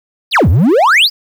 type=exponential two-way sweep; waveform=triangle; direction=down then up; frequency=5250 to 73.42 to 5250 Hz; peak=-4 dBFS; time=0.31-1.1 s; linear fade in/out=50 ms; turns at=0.49 s; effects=7-bit